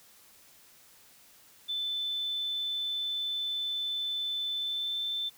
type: tone with pitch glide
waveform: sine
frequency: 3520 to 3544 Hz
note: A7 to A7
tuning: 0 to +12 cents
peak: -30 dBFS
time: 1.68-5.3 s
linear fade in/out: 20 ms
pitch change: +12 cents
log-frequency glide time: 4.53-5 s
effects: white hiss -58 dBFS RMS until 5.37 s